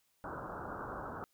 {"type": "low-pass noise", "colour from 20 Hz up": "white", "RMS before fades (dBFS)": -43, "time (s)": [0.24, 1.24], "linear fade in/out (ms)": 0, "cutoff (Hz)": 1500, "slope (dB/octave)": 96, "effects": ["white hiss -75 dBFS RMS until 1.33 s"]}